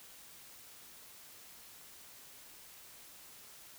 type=silence; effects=white hiss -55 dBFS RMS until 3.78 s